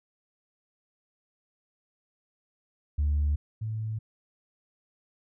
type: tone pair in turn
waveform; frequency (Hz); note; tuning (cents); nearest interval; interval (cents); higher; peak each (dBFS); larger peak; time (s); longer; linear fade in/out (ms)
sine; 73.42 / 109.67; D2 / A2; 0 / -5; perfect fifth; 695; second; -21 / -29; first; 2.98-3.36 / 3.61-3.99; neither; 10
effects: tanh soft clip ceiling -20 dBFS